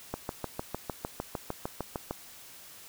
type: click train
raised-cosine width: 1 ms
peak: -18 dBFS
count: 14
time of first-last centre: 0.14-2.11 s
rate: 6.6 Hz
effects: white hiss -50 dBFS RMS until 2.88 s